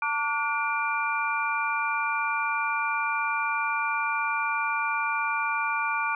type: tone cluster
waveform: sine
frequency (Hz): 896 / 1153 / 1444 / 2377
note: A5 / D6 / F#6 / D7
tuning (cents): +31 / -32 / -43 / +20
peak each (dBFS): -30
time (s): 0.02-6.15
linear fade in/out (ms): 2
effects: none